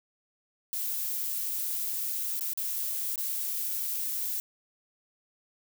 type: noise with dropouts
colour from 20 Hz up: violet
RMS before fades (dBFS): -32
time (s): 0.73-4.4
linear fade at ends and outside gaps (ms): 0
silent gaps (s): 2.395-2.409 / 2.534-2.575 / 3.158-3.178
effects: none